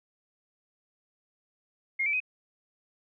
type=tone with pitch steps; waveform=sine; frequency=2138 / 2318 / 2513 Hz; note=C7 / D7 / D#7; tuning=+37 / -23 / +17 cents; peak=-25 dBFS; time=1.99-2.203 s; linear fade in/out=10 ms; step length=71 ms; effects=none